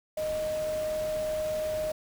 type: tone in noise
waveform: sine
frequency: 619 Hz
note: D#5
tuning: 9 cents flat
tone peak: -28 dBFS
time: 0.17-1.92 s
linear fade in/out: 5 ms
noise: pink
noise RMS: -42 dBFS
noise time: 0.17-1.92 s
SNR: +11 dB
effects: none